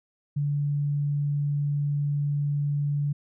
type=tone; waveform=sine; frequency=144.6 Hz; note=D3; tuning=27 cents flat; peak=-23 dBFS; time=0.36-3.13 s; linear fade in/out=10 ms; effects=none